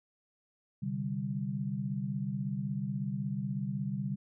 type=chord; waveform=sine; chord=C suspended second; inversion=none; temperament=just; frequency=130.81 / 147.16 / 196.22 Hz; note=C3 / D3 / G3; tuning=0 / +4 / +2 cents; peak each=-37 / -37 / -35 dBFS; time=0.82-4.16 s; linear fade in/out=10 ms; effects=none